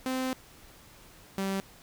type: tone pair in turn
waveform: sawtooth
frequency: 259 / 194.03 Hz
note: C4 / G3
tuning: -17 / -17 cents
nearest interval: perfect fourth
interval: 500 cents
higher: first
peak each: -25 dBFS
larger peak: neither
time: 0.06-0.33 / 1.38-1.6 s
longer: first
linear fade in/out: 0 ms
effects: pink hiss -54 dBFS RMS until 1.82 s